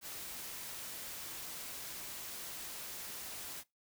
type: noise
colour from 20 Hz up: white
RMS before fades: -45 dBFS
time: 0.01-3.64 s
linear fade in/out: 50 ms
effects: noise-tail reverb RT60 0.2 s tail -22 dB re dry